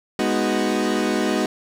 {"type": "chord", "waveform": "30% pulse", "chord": "G# minor seventh", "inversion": "none", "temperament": "equal", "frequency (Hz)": [207.7, 246.9, 311.1, 370], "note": ["G#3", "B3", "D#4", "F#4"], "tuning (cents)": [0, 0, 0, 0], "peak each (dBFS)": -22, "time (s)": [0.19, 1.46], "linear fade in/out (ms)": 2, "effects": ["low-pass 9000 Hz 12 dB/octave", "8-bit"]}